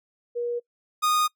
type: tone pair in turn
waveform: sine / 45% pulse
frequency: 478.5 / 1233.9 Hz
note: A#4 / D#6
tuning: +45 / -15 cents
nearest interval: octave + major third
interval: 1640 cents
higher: second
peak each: -25 / -20 dBFS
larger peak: second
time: 0.35-0.6 / 1.02-1.28 s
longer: second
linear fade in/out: 20 ms
effects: noise-tail reverb RT60 0.1 s tail -23 dB re dry